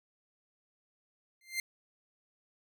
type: tone with exponential growth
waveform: sawtooth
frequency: 2093 Hz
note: C7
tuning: in tune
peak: -25 dBFS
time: 1.41-1.6 s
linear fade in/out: 2 ms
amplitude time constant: 40 ms
effects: none